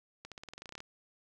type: accelerating click train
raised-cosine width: 0.2 ms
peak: -28 dBFS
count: 14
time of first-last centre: 0.25-0.804 s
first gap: 67 ms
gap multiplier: 0.92
effects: none